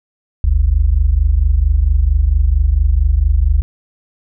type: tone pair together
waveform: sine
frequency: 49 / 73.42 Hz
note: G1 / D2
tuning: 0 / 0 cents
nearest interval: perfect fifth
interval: 700 cents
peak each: -12 dBFS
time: 0.44-3.62 s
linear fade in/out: 0 ms
effects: none